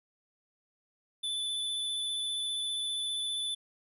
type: tone with vibrato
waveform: square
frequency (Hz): 3498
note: A7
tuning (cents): -11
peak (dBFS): -32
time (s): 1.23-3.55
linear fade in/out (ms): 10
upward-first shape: square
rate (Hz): 15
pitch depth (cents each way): 12
effects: resampled to 32000 Hz

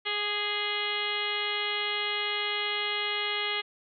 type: harmonic tone with a mistuned harmonic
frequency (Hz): 415.3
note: G#4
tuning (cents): 0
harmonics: 1 / 2 / 3 / 4 / 5 / 6 / 7 / 8 / 9 / 10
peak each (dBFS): -38 / -40 / -38 / -40 / -33 / -40 / -35 / -34 / -44 / -42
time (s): 0.05-3.62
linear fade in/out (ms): 20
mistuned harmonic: 3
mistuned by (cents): -16
effects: none

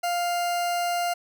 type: tone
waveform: 40% pulse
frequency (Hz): 700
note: F5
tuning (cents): +4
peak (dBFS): -23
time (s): 0.03-1.14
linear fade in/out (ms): 10
effects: none

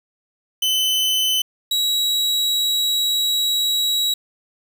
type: tone pair in turn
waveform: 40% pulse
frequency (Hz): 3033 / 3874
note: F#7 / B7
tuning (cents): +42 / -34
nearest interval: major third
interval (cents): 424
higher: second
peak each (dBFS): -16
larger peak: neither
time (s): 0.62-1.42 / 1.71-4.14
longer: second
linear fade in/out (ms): 5
effects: 7-bit

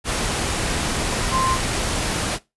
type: tone in noise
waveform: sine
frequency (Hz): 1046.5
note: C6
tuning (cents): 0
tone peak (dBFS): -19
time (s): 1.3-1.58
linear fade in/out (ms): 50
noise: pink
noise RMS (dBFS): -23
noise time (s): 0.04-2.39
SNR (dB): +1
effects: noise-tail reverb RT60 0.2 s tail -18 dB re dry + resampled to 24000 Hz

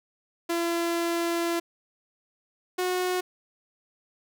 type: tone pair in turn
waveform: sawtooth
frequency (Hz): 339.2 / 364.5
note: E4 / F#4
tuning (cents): +50 / -26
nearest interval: minor second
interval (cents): 124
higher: second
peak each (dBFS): -21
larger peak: neither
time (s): 0.49-1.6 / 2.78-3.21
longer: first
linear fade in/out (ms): 10
effects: none

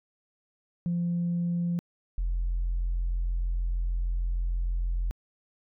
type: tone pair in turn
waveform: sine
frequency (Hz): 172.9 / 43.23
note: F3 / F1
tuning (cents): -17 / -17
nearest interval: 2 octaves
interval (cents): 2400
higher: first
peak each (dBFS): -24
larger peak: neither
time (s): 0.86-1.79 / 2.18-5.11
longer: second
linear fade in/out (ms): 0
effects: tanh soft clip ceiling -22 dBFS

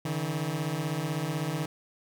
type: beating tone pair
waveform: sawtooth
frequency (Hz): 144 / 160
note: D3 / D#3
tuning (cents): -34 / +49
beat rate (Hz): 16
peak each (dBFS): -29 / -27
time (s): 0.05-1.66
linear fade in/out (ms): 5
effects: none

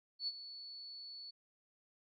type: tone with ADSR envelope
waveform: sine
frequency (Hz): 4435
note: C#8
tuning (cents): 0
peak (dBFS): -34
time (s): 0.19-1.31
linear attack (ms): 84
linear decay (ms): 39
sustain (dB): -13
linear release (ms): 12
effects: none

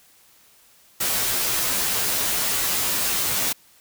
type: noise with comb filter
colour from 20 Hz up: white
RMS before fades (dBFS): -23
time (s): 1-3.53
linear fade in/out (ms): 10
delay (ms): 13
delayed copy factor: -0.8
effects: white hiss -55 dBFS RMS until 3.8 s

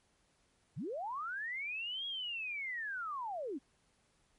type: linear two-way sweep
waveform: sine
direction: up then down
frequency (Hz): 98 to 3322 to 236.9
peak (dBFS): -37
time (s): 0.76-3.59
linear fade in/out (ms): 20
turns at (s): 2.06
effects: pink hiss -73 dBFS RMS until 4.38 s + MP3 48 kbps

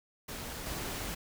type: noise with level steps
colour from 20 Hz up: pink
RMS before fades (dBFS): -41 / -38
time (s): 0.28-1.15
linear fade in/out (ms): 10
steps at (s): 0.66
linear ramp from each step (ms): 2
effects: none

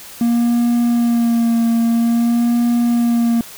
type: tone with vibrato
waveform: triangle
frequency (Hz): 234.4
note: A#3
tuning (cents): +10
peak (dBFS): -10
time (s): 0.21-3.41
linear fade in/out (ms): 2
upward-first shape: sine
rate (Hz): 0.5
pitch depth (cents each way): 27
effects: white hiss -36 dBFS RMS until 3.57 s

